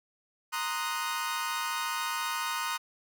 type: chord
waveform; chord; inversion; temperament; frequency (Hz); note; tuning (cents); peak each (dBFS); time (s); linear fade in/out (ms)
sawtooth; C half-diminished seventh; third; equal; 932.3 / 1046.5 / 1244.5 / 1480; Bb5 / C6 / Eb6 / Gb6; 0 / 0 / 0 / 0; -32 / -34 / -31 / -34; 0.52-2.78; 20
effects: none